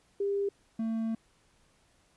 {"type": "tone pair in turn", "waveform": ["sine", "triangle"], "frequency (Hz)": [400, 224.5], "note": ["G4", "A3"], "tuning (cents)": [35, 35], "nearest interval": "minor seventh", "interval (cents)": 1000, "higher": "first", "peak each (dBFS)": -27, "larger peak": "neither", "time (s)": [[0.2, 0.49], [0.79, 1.15]], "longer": "second", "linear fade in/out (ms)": 5, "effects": ["pink hiss -67 dBFS RMS until 2.16 s", "resampled to 24000 Hz"]}